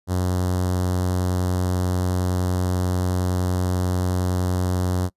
sawtooth tone with notch filter, 91 Hz, F#2, 28 cents flat, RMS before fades -22 dBFS, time 0.07-5.1 s, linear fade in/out 50 ms, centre 2400 Hz, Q 0.68, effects noise-tail reverb RT60 0.1 s tail -24 dB re dry + resampled to 32000 Hz

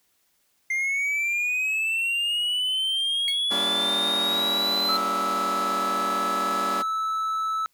triangle linear sweep, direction up, 2093 to 4097 Hz, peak -21 dBFS, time 0.7-4.97 s, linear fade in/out 5 ms
35% pulse tone with exponential decay, 2200 Hz, C#7, 14 cents flat, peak -23 dBFS, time 3.28-3.4 s, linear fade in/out 1 ms, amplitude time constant 24 ms
10% pulse chord, G diminished seventh, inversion none, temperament just, 196 / 235.2 / 282.2 / 338.7 Hz, G3 / Bb3 / Db4 / Fb4, 0 / +16 / +31 / +47 cents, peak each -25 / -27 / -25 / -28 dBFS, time 3.5-6.83 s, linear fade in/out 20 ms
triangle tone, 1308 Hz, E6, 14 cents flat, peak -22 dBFS, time 4.89-7.66 s, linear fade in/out 0 ms
effects white hiss -68 dBFS RMS until 7.73 s

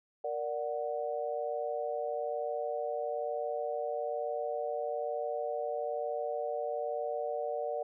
sine chord, Bb augmented, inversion none, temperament equal, 466.2 / 587.3 / 740 Hz, Bb4 / D5 / F#5, 0 / 0 / 0 cents, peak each -37 / -35 / -38 dBFS, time 0.24-7.83 s, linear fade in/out 5 ms, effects none

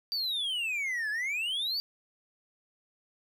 triangle exponential two-way sweep, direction down then up, 4699 to 1667 to 4699 Hz, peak -28 dBFS, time 0.12-1.8 s, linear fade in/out 0 ms, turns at 1.1 s, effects none

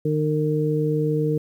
harmonic tone, 152.5 Hz, D#3, 34 cents flat, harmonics 1 / 2 / 3, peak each -22 / -26 / -23 dBFS, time 0.05-1.38 s, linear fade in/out 5 ms, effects 9-bit

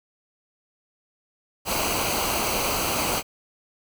pink noise with comb filter, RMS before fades -25 dBFS, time 1.65-3.23 s, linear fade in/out 50 ms, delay 0.56 ms, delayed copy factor -0.65, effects none

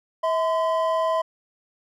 triangle tone pair together, 646.4 / 1021 Hz, E5 / C6, -34 / -43 cents, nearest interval minor sixth, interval 791 cents, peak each -20 / -22 dBFS, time 0.23-1.22 s, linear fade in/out 10 ms, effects none

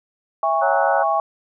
sine chord, C# minor, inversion first, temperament equal with one note detuned, 659.3 / 811.6 / 1108.7 Hz, E5 / G#5 / C#6, 0 / -40 / 0 cents, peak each -21 / -20 / -21 dBFS, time 0.43-1.2 s, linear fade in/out 2 ms
harmonic tone, 184.8 Hz, F#3, 2 cents flat, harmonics 3 / 4 / 5 / 6 / 7 / 8, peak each -22 / -24 / -25 / -26 / -28 / -25 dBFS, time 0.61-1.04 s, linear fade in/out 20 ms
effects none

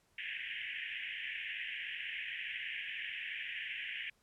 pink band-pass noise, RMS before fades -42 dBFS, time 0.18-4.1 s, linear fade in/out 5 ms, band 1700 to 3100 Hz, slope 96 dB/octave, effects pink hiss -73 dBFS RMS until 4.22 s + low-pass 12000 Hz 12 dB/octave

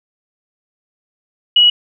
sine tone, 2918 Hz, F#7, 25 cents flat, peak -6 dBFS, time 1.56-1.7 s, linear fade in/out 5 ms, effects none

